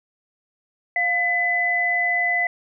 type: tone pair together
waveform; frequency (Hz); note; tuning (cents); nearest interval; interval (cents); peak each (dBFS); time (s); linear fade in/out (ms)
sine; 702 / 2006; F5 / B6; +9 / +26; octave + tritone; 1817; -25 / -19; 0.96-2.47; 2
effects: none